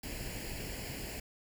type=noise with comb filter; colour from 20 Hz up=pink; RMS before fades=-41 dBFS; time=0.03-1.2 s; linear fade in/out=5 ms; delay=0.41 ms; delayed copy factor=+0.7; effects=none